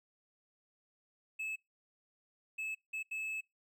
triangle tone bursts at uneven times, 2600 Hz, E7, 24 cents flat, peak -35 dBFS, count 4, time 1.39-1.56 / 2.58-2.75 / 2.93-3.03 / 3.11-3.41 s, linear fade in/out 10 ms, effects noise-tail reverb RT60 0.2 s tail -24 dB re dry

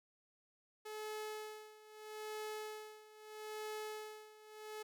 sawtooth tone with tremolo, 429 Hz, A4, 44 cents flat, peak -38 dBFS, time 0.85-4.83 s, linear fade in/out 10 ms, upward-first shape sine, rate 0.78 Hz, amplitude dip 85%, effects none

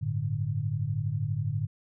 sine chord, G suspended second, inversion none, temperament just, 98 / 110.25 / 147 Hz, G2 / A2 / D3, 0 / +4 / +2 cents, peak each -34 / -30 / -31 dBFS, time 0.01-1.67 s, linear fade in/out 20 ms, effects none

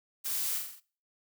blue noise with echo, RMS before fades -34 dBFS, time 0.24-0.59 s, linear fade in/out 20 ms, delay 43 ms, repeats 5, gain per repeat -4 dB, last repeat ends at 0.805 s, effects noise-tail reverb RT60 0.4 s tail -20 dB re dry

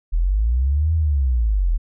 sine linear two-way sweep, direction up then down, 38.09 to 82.41 to 38.09 Hz, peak -15 dBFS, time 0.12-1.78 s, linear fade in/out 20 ms, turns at 0.94 s, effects none

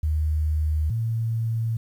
sine tone pair in turn, 77.1 / 113.6 Hz, D#2 / A#2, -15 / -44 cents, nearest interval perfect fifth, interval 671 cents, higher second, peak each -20 / -22 dBFS, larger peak first, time 0.03-0.9 / 0.9-1.77 s, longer neither, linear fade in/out 5 ms, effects 9-bit

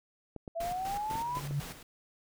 clicks, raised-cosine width 2 ms, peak -28 dBFS, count 6, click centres 0.363 / 0.478 / 1.112 / 1.155 / 1.371 / 1.51 s
sine exponential sweep, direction up, 659 to 1016 Hz, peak -32 dBFS, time 0.55-1.4 s, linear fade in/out 20 ms
pink noise with tremolo, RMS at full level -43 dBFS, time 0.6-1.83 s, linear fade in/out 5 ms, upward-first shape square, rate 4 Hz, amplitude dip 60%
sine tone with exponential growth, 142.4 Hz, C#3, 47 cents sharp, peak -27 dBFS, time 1.04-1.6 s, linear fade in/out 5 ms, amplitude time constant 120 ms
effects none

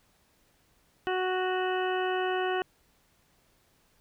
harmonic tone, 370 Hz, F#4, in tune, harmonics 1 / 2 / 3 / 4 / 5 / 7 / 8, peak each -29 / -32 / -38 / -36 / -39 / -43 / -41 dBFS, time 1.07-2.62 s, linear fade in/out 0 ms, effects pink hiss -67 dBFS RMS until 4 s

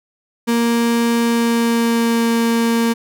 35% pulse tone with pitch glide, 233.7 to 231 Hz, A#3 to A#3, +5 to -16 cents, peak -12 dBFS, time 0.47-2.94 s, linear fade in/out 20 ms, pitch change -21 cents, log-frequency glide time 1.15-2.29 s, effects none

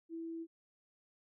sine tone, 329.6 Hz, E4, in tune, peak -40 dBFS, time 0.09-0.47 s, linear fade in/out 50 ms, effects none

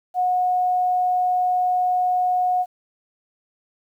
sine tone, 728 Hz, F#5, 28 cents flat, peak -17 dBFS, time 0.14-2.66 s, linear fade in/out 50 ms, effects 9-bit

